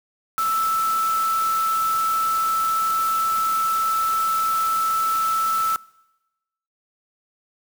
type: tone in noise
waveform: sine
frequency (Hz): 1318.5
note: E6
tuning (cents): 0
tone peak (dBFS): -19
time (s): 0.38-5.76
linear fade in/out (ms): 0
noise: white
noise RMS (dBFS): -33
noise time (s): 0.38-5.76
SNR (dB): +11
effects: noise-tail reverb RT60 1.0 s tail -23 dB re dry